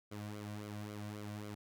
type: tone with flanger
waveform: sawtooth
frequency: 104.5 Hz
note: G#2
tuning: 11 cents sharp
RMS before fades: -45 dBFS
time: 0.11-1.55 s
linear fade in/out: 10 ms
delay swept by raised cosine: 1.1 to 2.4 ms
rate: 3.7 Hz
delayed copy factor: -0.7
effects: none